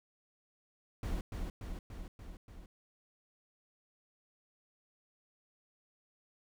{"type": "noise with echo", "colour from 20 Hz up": "brown", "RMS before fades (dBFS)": -36, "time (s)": [1.03, 1.21], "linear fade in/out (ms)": 2, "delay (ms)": 290, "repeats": 5, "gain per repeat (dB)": -3, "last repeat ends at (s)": 2.66, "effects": []}